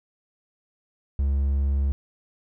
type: tone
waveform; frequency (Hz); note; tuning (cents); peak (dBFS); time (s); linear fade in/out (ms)
triangle; 69.3; C#2; 0; -18; 1.19-1.92; 0
effects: none